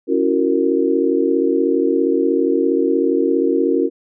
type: chord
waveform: sine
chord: F# dominant seventh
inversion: second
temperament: just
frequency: 277.5 / 333 / 370 / 462.5 Hz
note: C#4 / E4 / F#4 / A#4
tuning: +2 / +18 / 0 / -14 cents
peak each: -19 dBFS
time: 0.07-3.9 s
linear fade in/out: 50 ms
effects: none